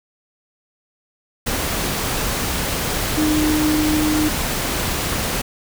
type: tone in noise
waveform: sine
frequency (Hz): 305.9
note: D#4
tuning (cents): -29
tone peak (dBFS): -16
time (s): 3.17-4.29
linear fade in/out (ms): 10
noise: pink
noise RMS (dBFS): -22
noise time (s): 1.46-5.42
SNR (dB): +3
effects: none